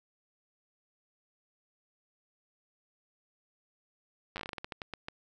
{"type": "slowing click train", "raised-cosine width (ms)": 0.3, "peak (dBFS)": -22, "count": 15, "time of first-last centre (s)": [4.36, 5.084], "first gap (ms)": 9, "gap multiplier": 1.24, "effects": []}